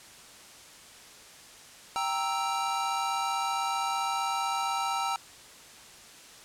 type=chord; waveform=square; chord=E diminished; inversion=first; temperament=equal; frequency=784 / 932.3 / 1318.5 Hz; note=G5 / Bb5 / E6; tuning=0 / 0 / 0 cents; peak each=-33 dBFS; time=1.96-5.16 s; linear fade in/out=0 ms; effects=white hiss -50 dBFS RMS until 6.44 s + low-pass 9000 Hz 12 dB/octave